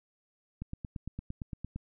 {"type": "click train", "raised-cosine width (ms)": 5, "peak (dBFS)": -25, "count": 11, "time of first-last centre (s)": [0.62, 1.76], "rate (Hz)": 8.77, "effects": []}